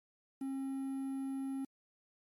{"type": "tone with quantisation", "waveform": "triangle", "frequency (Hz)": 269.3, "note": "C#4", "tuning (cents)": -50, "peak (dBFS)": -34, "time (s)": [0.41, 1.65], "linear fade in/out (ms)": 5, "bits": 10, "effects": ["MP3 96 kbps"]}